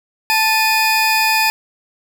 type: tone pair together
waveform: 30% pulse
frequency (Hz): 880 / 2477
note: A5 / D#7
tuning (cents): 0 / -8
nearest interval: octave + tritone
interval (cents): 1792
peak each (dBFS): -13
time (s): 0.3-1.5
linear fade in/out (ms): 0
effects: none